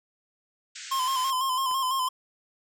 white band-pass noise, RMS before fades -41 dBFS, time 0.75-1.31 s, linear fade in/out 10 ms, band 1400 to 7900 Hz, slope 96 dB/octave
square tone with vibrato, 1045 Hz, C6, 2 cents flat, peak -25 dBFS, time 0.91-2.09 s, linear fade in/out 10 ms, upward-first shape square, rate 6 Hz, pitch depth 43 cents each way
clicks, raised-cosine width 0.5 ms, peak -40 / -30 dBFS, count 2, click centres 1.71 / 1.713 s
effects none

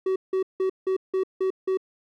triangle tone bursts, 378.4 Hz, F#4, 39 cents sharp, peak -19 dBFS, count 7, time 0.06-1.773 s, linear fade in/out 5 ms, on 99 ms, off 170 ms, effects none

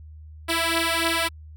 5% pulse beating tone pair, 329.6 / 333 Hz, E4 / E4, 0 / +18 cents, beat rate 3.4 Hz, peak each -12 / -13 dBFS, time 0.48-1.29 s, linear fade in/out 20 ms, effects added 77 Hz sine -40 dBFS peak until 1.56 s

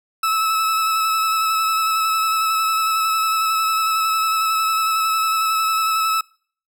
40% pulse tone with vibrato, 1304 Hz, E6, 19 cents flat, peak -16 dBFS, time 0.23-6.21 s, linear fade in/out 5 ms, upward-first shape square, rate 11 Hz, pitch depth 13 cents each way, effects noise-tail reverb RT60 0.5 s tail -26 dB re dry

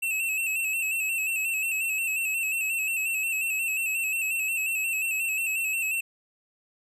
square tone with vibrato, 2637 Hz, E7, in tune, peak -26 dBFS, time 0.02-6.01 s, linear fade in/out 10 ms, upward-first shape square, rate 5.6 Hz, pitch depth 44 cents each way, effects none

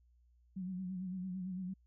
sine tone with vibrato, 185 Hz, F#3, in tune, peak -38 dBFS, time 0.56-1.74 s, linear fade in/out 10 ms, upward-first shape sine, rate 8.9 Hz, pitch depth 57 cents each way, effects added 60 Hz sine -65 dBFS peak until 1.86 s

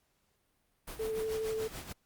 pink noise with tremolo, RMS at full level -42 dBFS, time 0.87-1.93 s, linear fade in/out 10 ms, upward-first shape sine, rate 6.9 Hz, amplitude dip 65%
sine tone with vibrato, 440 Hz, A4, in tune, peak -32 dBFS, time 0.99-1.68 s, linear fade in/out 10 ms, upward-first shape square, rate 12 Hz, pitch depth 10 cents each way
effects pink hiss -75 dBFS RMS until 2.05 s + Opus 48 kbps

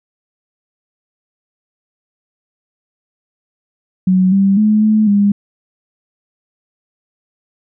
sine tone with pitch steps, 185.7 / 195.8 / 213.3 / 215.5 / 202.7 Hz, F#3 / G3 / G#3 / A3 / G#3, +7 / -2 / +46 / -36 / -42 cents, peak -8 dBFS, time 4.07-5.32 s, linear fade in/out 5 ms, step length 250 ms, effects none

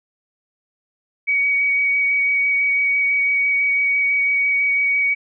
sine tone with vibrato, 2255 Hz, C#7, 29 cents sharp, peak -15 dBFS, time 1.27-5.15 s, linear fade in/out 20 ms, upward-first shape square, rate 6 Hz, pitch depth 9 cents each way, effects none

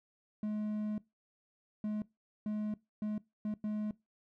triangle tone bursts at uneven times, 212 Hz, G#3, 36 cents sharp, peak -31 dBFS, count 6, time 0.43-0.98 / 1.84-2.02 / 2.46-2.74 / 3.02-3.18 / 3.45-3.54 / 3.64-3.91 s, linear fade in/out 2 ms, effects noise-tail reverb RT60 0.2 s tail -20 dB re dry

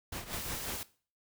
pink noise with tremolo, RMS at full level -38 dBFS, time 0.12-0.82 s, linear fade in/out 5 ms, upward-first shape triangle, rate 5.6 Hz, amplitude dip 80%
white noise, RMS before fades -41 dBFS, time 0.33-0.83 s, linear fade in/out 0 ms
effects noise-tail reverb RT60 0.4 s tail -18 dB re dry

